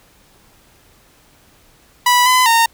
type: tone with pitch steps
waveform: sawtooth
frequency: 983 / 1011 / 919 Hz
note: B5 / B5 / A#5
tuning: -8 / +40 / -25 cents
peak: -6 dBFS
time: 2.06-2.66 s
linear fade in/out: 5 ms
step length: 200 ms
effects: pink hiss -51 dBFS RMS until 2.73 s